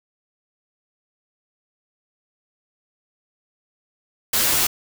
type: noise with comb filter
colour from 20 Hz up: white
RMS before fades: -19 dBFS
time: 4.33-4.67 s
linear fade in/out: 5 ms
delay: 11 ms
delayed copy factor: -0.55
effects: none